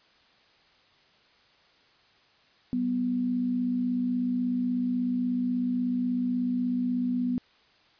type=tone pair together; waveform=sine; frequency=190.52 / 246.9 Hz; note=G3 / B3; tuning=-49 / 0 cents; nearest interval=major third; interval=449 cents; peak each=-34 / -25 dBFS; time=2.73-7.38 s; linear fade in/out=0 ms; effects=white hiss -61 dBFS RMS until 7.99 s + resampled to 11025 Hz